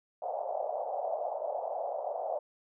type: band-pass noise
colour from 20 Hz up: white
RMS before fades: -35 dBFS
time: 0.22-2.39 s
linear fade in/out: 5 ms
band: 560 to 750 Hz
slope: 48 dB/octave
effects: none